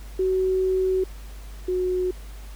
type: tone pair in turn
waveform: sine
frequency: 375.2 / 366 Hz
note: F#4 / F#4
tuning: +24 / -19 cents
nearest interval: unison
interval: 43 cents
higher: first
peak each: -19 / -21 dBFS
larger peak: first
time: 0.19-1.04 / 1.68-2.11 s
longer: first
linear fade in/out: 5 ms
effects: added 50 Hz sine -36 dBFS peak until 2.55 s + pink hiss -49 dBFS RMS until 2.55 s